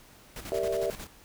pink noise with tremolo, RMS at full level -40 dBFS, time 0.36-1.07 s, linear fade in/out 2 ms, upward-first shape square, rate 11 Hz, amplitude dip 60%
sine chord, E half-diminished seventh, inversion first, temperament equal, 392 / 466.2 / 587.3 / 659.3 Hz, G4 / Bb4 / D5 / E5, 0 / 0 / 0 / 0 cents, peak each -32 dBFS, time 0.52-0.9 s, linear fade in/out 0 ms
effects pink hiss -55 dBFS RMS until 1.24 s

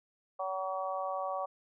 harmonic tone, 189 Hz, F#3, 37 cents sharp, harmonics 3 / 4 / 5 / 6, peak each -37 / -37 / -43 / -38 dBFS, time 0.39-1.46 s, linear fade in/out 10 ms, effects none

